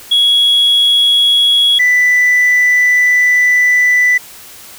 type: tone pair in turn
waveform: sine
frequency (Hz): 3338 / 1984.8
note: G#7 / B6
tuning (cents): +8 / +8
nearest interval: major sixth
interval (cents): 900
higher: first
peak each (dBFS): -5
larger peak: neither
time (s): 0.11-1.79 / 1.79-4.18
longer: second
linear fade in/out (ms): 10
effects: tanh soft clip ceiling -5 dBFS + white hiss -35 dBFS RMS until 4.78 s